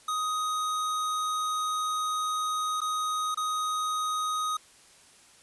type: tone with dropouts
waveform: square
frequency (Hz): 1251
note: D#6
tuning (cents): +9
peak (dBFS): -28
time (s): 0.08-4.57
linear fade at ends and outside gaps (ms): 5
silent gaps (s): 2.806-2.815 / 3.346-3.372
effects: white hiss -56 dBFS RMS until 5.42 s + resampled to 24000 Hz